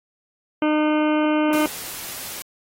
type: harmonic tone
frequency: 304.6 Hz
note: D#4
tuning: 37 cents flat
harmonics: 1 / 2 / 3 / 4 / 5 / 7 / 8 / 9 / 10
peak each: -18 / -24 / -28 / -30 / -32 / -35 / -36 / -37 / -38 dBFS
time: 0.62-1.66 s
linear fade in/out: 2 ms
type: noise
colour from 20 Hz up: white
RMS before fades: -33 dBFS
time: 1.53-2.42 s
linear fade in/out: 0 ms
effects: AAC 48 kbps